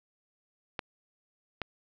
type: clicks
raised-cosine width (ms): 0.3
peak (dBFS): -16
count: 2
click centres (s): 0.792 / 1.617
effects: low-pass 4000 Hz 12 dB/octave